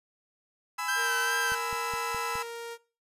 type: chord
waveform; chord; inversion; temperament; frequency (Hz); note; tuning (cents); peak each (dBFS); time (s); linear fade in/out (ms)
30% pulse; E major; first; equal with one note detuned; 830.6 / 1001 / 1318.5; G#5 / B5 / E6; 0 / +23 / 0; -36 / -32 / -32; 0.78-2.43; 10
type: tone with vibrato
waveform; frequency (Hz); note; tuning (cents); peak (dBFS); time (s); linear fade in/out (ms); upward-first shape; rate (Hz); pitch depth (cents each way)
40% pulse; 1562; G6; -7; -27; 0.88-1.55; 5; sine; 2.5; 36
type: tone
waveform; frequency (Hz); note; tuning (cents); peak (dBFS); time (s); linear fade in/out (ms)
sawtooth; 466.2; A#4; 0; -33; 0.95-2.78; 50
type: click train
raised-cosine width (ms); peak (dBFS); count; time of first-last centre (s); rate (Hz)
5; -32; 5; 1.52-2.355; 4.79
effects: noise-tail reverb RT60 0.4 s tail -22 dB re dry + resampled to 32000 Hz